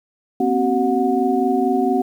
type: tone cluster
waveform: sine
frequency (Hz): 242.5 / 266.9 / 378.8 / 728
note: B3 / C4 / F#4 / F#5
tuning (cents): -31 / +35 / +41 / -28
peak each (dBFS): -22 / -20 / -20 / -21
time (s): 0.4-2.02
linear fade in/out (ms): 5
effects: 8-bit